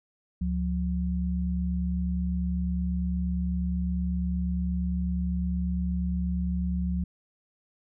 sine tone pair together, 71.3 / 179.66 Hz, C#2 / F3, +49 / +49 cents, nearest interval octave + major third, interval 1600 cents, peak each -28 dBFS, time 0.41-7.04 s, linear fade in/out 5 ms, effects none

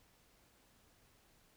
silence, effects pink hiss -69 dBFS RMS until 1.56 s

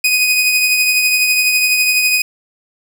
sawtooth tone with tremolo, 2496 Hz, D#7, 5 cents sharp, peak -6 dBFS, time 0.04-2.22 s, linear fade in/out 5 ms, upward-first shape triangle, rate 12 Hz, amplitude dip 40%, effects none

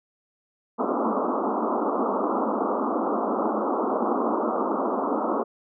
pink band-pass noise, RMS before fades -25 dBFS, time 0.78-5.44 s, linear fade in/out 20 ms, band 210 to 1300 Hz, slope 96 dB/octave, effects none

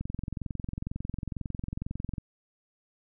click train, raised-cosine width 5 ms, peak -21 dBFS, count 49, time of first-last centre 0.01-2.182 s, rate 22.1 Hz, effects none

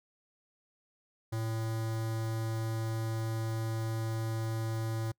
square tone with notch filter, 112.1 Hz, A2, 33 cents sharp, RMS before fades -34 dBFS, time 1.32-5.12 s, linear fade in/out 10 ms, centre 2600 Hz, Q 2, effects noise-tail reverb RT60 0.1 s tail -26 dB re dry

